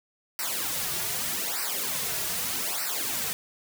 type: noise with flanger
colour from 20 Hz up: white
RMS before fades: -30 dBFS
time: 0.39-3.33 s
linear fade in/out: 0 ms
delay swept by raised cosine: 0.29 to 3.89 ms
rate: 0.82 Hz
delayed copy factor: -0.95
effects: none